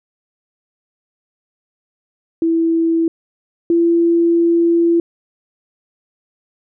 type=tone pair in turn; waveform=sine; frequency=329.6 / 338.1 Hz; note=E4 / E4; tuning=0 / +44 cents; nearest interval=unison; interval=44 cents; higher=second; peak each=-12 / -10 dBFS; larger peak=second; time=2.42-3.08 / 3.7-5 s; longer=second; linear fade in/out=2 ms; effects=none